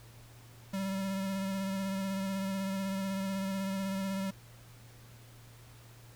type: tone with vibrato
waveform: square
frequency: 193.5 Hz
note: G3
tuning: 22 cents flat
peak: -33 dBFS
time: 0.73-4.31 s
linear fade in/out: 10 ms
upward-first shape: sine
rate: 16 Hz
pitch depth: 24 cents each way
effects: added 117 Hz sine -53 dBFS peak until 6.15 s + pink hiss -58 dBFS RMS until 6.15 s